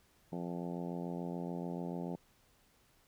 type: harmonic tone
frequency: 86.9 Hz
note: F2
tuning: 8 cents flat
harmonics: 2 / 3 / 4 / 5 / 6 / 7 / 8 / 9 / 10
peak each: -40 / -44 / -46 / -48 / -50 / -51 / -52 / -53 / -54 dBFS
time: 0.32-2.16 s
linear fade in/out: 5 ms
effects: pink hiss -69 dBFS RMS until 3.07 s